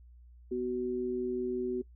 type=tone pair together; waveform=sine; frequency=247.9 / 373.3 Hz; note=B3 / F#4; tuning=+7 / +15 cents; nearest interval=perfect fifth; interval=708 cents; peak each=-36 / -31 dBFS; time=0.51-1.82 s; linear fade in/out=10 ms; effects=noise-tail reverb RT60 0.1 s tail -20 dB re dry + added 60 Hz sine -52 dBFS peak until 1.95 s